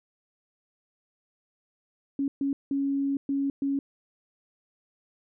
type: tone bursts at uneven times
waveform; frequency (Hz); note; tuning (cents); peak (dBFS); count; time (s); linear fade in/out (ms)
sine; 277.2; C#4; 0; -24; 5; 2.19-2.28 / 2.41-2.53 / 2.71-3.17 / 3.29-3.5 / 3.62-3.79; 2
effects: none